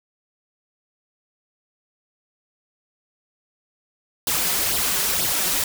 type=noise with flanger; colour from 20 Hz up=white; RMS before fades=-22 dBFS; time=4.27-5.64 s; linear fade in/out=2 ms; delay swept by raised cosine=0.21 to 5.51 ms; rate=2.1 Hz; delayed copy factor=+0.7; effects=none